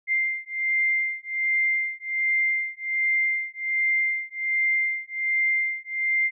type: beating tone pair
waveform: sine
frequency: 2096 / 2097.3 Hz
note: C7 / C7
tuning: +2 / +4 cents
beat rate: 1.3 Hz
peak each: -25 dBFS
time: 0.07-6.31 s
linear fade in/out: 50 ms
effects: none